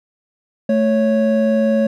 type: tone pair together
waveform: triangle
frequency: 220 / 554.4 Hz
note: A3 / C#5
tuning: 0 / 0 cents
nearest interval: octave + major third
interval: 1600 cents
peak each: -13 / -14 dBFS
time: 0.69-1.87 s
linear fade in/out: 5 ms
effects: none